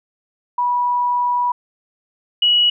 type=tone pair in turn; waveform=sine; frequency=976 / 2925 Hz; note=B5 / F#7; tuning=-21 / -21 cents; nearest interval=octave + perfect fifth; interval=1900 cents; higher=second; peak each=-15 / -11 dBFS; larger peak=second; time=0.58-1.52 / 2.42-2.7 s; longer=first; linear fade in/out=5 ms; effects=none